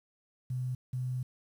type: tone bursts at uneven times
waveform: sine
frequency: 126.8 Hz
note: B2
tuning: 46 cents sharp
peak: -31 dBFS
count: 2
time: 0.5-0.75 / 0.93-1.23 s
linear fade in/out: 5 ms
effects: 10-bit